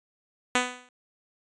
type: tone with exponential decay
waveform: 5% pulse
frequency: 249 Hz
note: B3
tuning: 14 cents sharp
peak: -7 dBFS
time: 0.55-0.89 s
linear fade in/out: 2 ms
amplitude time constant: 73 ms
effects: resampled to 22050 Hz